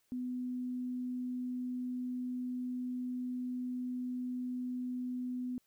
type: tone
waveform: sine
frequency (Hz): 250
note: B3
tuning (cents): +21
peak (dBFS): -35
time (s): 0.12-5.58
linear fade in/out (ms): 0
effects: white hiss -75 dBFS RMS until 5.66 s